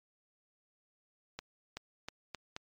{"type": "accelerating click train", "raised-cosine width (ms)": 0.2, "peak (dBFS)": -23, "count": 5, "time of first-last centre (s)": [1.39, 2.564], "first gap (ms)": 380, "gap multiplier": 0.83, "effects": ["MP3 96 kbps"]}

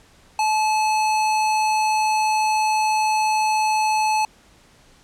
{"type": "tone", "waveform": "square", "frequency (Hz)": 863, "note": "A5", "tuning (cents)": -34, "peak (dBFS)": -18, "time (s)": [0.39, 4.25], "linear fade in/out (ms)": 2, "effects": ["pink hiss -53 dBFS RMS until 5.03 s", "low-pass 9000 Hz 12 dB/octave"]}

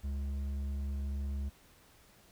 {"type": "tone with hard clipping", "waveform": "sine", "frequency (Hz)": 69.7, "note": "C#2", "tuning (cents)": 10, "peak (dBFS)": -35, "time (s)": [0.03, 1.5], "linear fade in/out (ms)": 20, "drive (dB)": 6, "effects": ["pink hiss -62 dBFS RMS until 2.31 s"]}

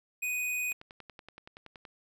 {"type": "tone", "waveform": "square", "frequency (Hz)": 2490, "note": "D#7", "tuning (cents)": 1, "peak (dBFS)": -31, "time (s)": [0.22, 0.73], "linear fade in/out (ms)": 10}
{"type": "click train", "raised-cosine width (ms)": 0.3, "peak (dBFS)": -31, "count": 13, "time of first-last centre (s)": [0.72, 1.852], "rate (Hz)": 10.6}
{"effects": []}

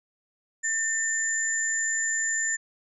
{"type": "tone pair together", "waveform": "sine", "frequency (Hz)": [1798, 7142], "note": ["A6", "A8"], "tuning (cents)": [37, 25], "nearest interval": "2 octaves", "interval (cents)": 2388, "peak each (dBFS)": -27, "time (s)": [0.63, 2.57], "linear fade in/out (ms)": 20, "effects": []}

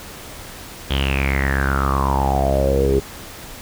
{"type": "tone with low-pass filter sweep", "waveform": "sawtooth", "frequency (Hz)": 68, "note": "C#2", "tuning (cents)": -33, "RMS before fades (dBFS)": -18, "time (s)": [0.9, 3], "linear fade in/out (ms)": 10, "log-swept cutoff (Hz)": [3300, 390], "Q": 9.7, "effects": ["pink hiss -36 dBFS RMS until 3.61 s"]}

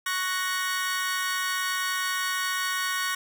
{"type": "chord", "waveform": "sawtooth", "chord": "F# major", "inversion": "second", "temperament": "equal", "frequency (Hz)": [1108.7, 1480, 1864.7], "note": ["C#6", "F#6", "A#6"], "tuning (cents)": [0, 0, 0], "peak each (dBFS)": -27, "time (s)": [0.06, 3.15], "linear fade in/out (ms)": 5, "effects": []}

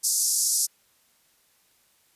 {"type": "band-pass noise", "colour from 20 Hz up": "pink", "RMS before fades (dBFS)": -24, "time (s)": [0.03, 0.67], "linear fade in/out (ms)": 20, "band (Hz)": [5200, 12000], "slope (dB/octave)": 48, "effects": ["white hiss -64 dBFS RMS until 2.15 s", "resampled to 32000 Hz"]}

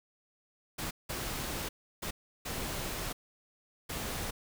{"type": "noise bursts at uneven times", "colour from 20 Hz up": "pink", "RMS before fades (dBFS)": -37, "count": 5, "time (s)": [[0.78, 0.91], [1.09, 1.69], [2.02, 2.11], [2.45, 3.13], [3.89, 4.31]], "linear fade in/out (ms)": 10, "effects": []}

